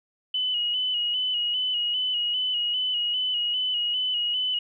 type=tone with vibrato; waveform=sine; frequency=2952 Hz; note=F#7; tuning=5 cents flat; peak=-23 dBFS; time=0.34-4.59 s; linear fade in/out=5 ms; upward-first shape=square; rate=2.5 Hz; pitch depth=35 cents each way; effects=none